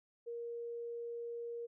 sine tone, 470 Hz, A#4, 14 cents sharp, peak -40 dBFS, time 0.26-1.67 s, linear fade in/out 20 ms, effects none

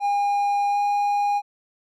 triangle tone with pitch glide, 811 to 816.6 Hz, G#5 to G#5, -41 to -29 cents, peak -17 dBFS, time 0-1.42 s, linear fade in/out 50 ms, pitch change +12 cents, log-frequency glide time 0.71-0.77 s, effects none

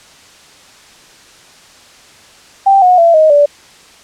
sine tone with pitch steps, 784 / 727.3 / 674.7 / 625.9 / 580.6 Hz, G5 / F#5 / E5 / D#5 / D5, 0 / -30 / +40 / +10 / -20 cents, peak -4 dBFS, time 2.66-3.46 s, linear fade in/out 10 ms, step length 160 ms, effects white hiss -41 dBFS RMS until 4.03 s + low-pass 7000 Hz 12 dB/octave

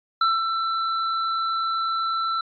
square tone with ADSR envelope, 1336 Hz, E6, 23 cents sharp, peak -17 dBFS, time 0.21-2.41 s, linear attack 4 ms, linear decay 200 ms, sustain -6 dB, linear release 4 ms, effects resampled to 11025 Hz

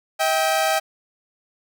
sawtooth tone pair together, 639.8 / 785 Hz, D#5 / G5, +48 / +2 cents, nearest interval major third, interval 354 cents, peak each -17 dBFS, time 0.19-0.8 s, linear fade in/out 20 ms, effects none

